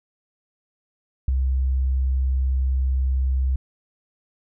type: tone with ADSR envelope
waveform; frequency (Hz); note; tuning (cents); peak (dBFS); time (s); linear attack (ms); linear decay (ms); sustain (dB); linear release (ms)
sine; 65.41; C2; 0; -14; 1.28-3.56; 4; 12; -4; 3
effects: none